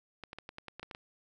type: clicks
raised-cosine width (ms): 0.3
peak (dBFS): -27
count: 10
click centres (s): 0.237 / 0.331 / 0.386 / 0.491 / 0.584 / 0.683 / 0.796 / 0.83 / 0.912 / 0.949
effects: none